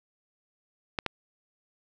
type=clicks; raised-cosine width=0.3 ms; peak=-12 dBFS; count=2; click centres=0.988 / 1.063 s; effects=none